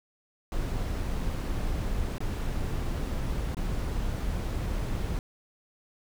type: noise with dropouts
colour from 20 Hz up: brown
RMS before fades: -30 dBFS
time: 0.52-5.19 s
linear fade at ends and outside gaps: 1 ms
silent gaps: 2.182-2.204 / 3.547-3.569 s
effects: none